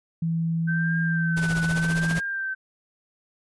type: tone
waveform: sine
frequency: 164.81 Hz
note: E3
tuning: in tune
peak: -22 dBFS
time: 0.22-2.19 s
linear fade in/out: 5 ms
type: tone with vibrato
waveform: sine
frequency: 1544 Hz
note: G6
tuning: 27 cents flat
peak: -26 dBFS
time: 0.67-2.55 s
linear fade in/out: 20 ms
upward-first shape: triangle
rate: 0.81 Hz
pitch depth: 74 cents each way
type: noise with tremolo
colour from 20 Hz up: pink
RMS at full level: -30 dBFS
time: 1.36-2.21 s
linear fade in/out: 20 ms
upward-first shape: triangle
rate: 15 Hz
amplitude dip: 80%
effects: resampled to 24000 Hz